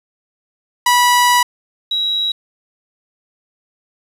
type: tone pair in turn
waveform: sawtooth / sine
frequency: 978 / 3867 Hz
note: B5 / B7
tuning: -17 / -37 cents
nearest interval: 2 octaves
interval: 2380 cents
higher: second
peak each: -6 / -15 dBFS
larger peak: first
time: 0.86-1.43 / 1.91-2.32 s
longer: first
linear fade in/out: 5 ms
effects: resampled to 32000 Hz + 7-bit